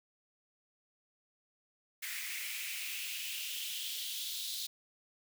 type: noise with high-pass filter sweep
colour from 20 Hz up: white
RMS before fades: -40 dBFS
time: 2.02-4.67 s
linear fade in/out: 10 ms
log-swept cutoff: 2000 to 3900 Hz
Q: 4.2
effects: none